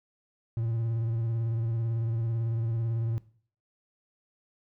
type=tone with vibrato; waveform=triangle; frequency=114.5 Hz; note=A#2; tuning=31 cents flat; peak=-25 dBFS; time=0.57-3.18 s; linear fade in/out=0 ms; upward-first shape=sine; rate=18 Hz; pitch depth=44 cents each way; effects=noise-tail reverb RT60 0.5 s tail -19 dB re dry